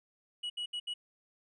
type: tone bursts at uneven times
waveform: triangle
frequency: 2920 Hz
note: F#7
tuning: 24 cents flat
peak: -33 dBFS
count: 4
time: 0.43-0.5 / 0.57-0.66 / 0.73-0.8 / 0.87-0.94 s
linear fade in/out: 10 ms
effects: resampled to 22050 Hz